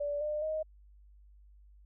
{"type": "tone with pitch steps", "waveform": "sine", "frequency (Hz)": [580, 601.8, 624.5], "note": ["D5", "D5", "D#5"], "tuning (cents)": [-22, 42, 6], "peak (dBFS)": -31, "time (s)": [0, 0.63], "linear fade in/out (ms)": 10, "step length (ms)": 210, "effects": ["added 50 Hz sine -55 dBFS peak until 1.85 s"]}